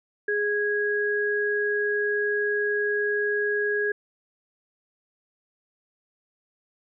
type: tone pair together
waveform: sine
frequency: 415.3 / 1653.5 Hz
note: G#4 / G#6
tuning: 0 / -8 cents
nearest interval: 2 octaves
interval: 2392 cents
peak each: -25 dBFS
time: 0.28-3.92 s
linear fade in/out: 5 ms
effects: none